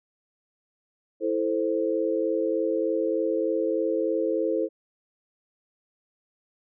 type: chord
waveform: sine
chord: A minor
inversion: second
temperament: equal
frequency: 329.6 / 440 / 523.3 Hz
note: E4 / A4 / C5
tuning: 0 / 0 / 0 cents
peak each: -27 dBFS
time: 1.2-4.69 s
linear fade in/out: 50 ms
effects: none